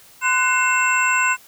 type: tone cluster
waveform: sine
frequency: 1027 / 1492 / 2129 / 2680 / 7550 Hz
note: C6 / F#6 / C7 / E7 / A#8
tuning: -33 / +14 / +30 / +28 / +21 cents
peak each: -20 / -20 / -26 / -21 / -26 dBFS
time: 0.21-1.37 s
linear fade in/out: 50 ms
effects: white hiss -48 dBFS RMS until 1.47 s